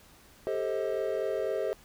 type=chord; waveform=triangle; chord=A half-diminished seventh; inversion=third; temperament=just; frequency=396 / 440 / 528 / 633.6 Hz; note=G4 / A4 / C5 / Eb5; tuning=+18 / 0 / +16 / +31 cents; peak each=-32 dBFS; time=0.47-1.73 s; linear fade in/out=0 ms; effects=pink hiss -57 dBFS RMS until 1.84 s